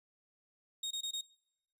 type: tone bursts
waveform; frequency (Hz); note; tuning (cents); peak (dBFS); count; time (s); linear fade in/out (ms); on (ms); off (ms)
30% pulse; 3729; A#7; 0; -33; 4; 0.83-1.211; 5; 78; 23
effects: noise-tail reverb RT60 0.9 s tail -25 dB re dry + resampled to 32000 Hz